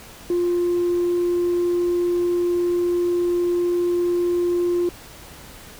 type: tone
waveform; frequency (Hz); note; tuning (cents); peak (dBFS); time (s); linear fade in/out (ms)
sine; 350.6; F4; +7; -16; 0.3-4.89; 2
effects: tanh soft clip ceiling -15 dBFS + pink hiss -42 dBFS RMS until 5.79 s